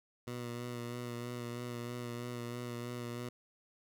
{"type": "tone with vibrato", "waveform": "15% pulse", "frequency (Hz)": 120.7, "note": "B2", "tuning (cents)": -39, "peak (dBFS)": -33, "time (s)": [0.27, 3.29], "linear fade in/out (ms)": 5, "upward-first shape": "sine", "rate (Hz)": 3.1, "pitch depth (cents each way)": 24, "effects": []}